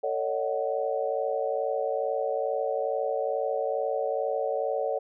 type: chord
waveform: sine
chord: D# half-diminished seventh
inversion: second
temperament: just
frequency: 448 / 560 / 622.3 / 746.7 Hz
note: A4 / C#5 / D#5 / F#5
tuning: +31 / +18 / 0 / +16 cents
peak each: -31 / -29 / -33 / -33 dBFS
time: 0.03-4.99 s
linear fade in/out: 10 ms
effects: none